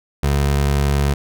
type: tone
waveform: 25% pulse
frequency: 70.6 Hz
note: C#2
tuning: 32 cents sharp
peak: -11 dBFS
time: 0.23-1.14 s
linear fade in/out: 5 ms
effects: none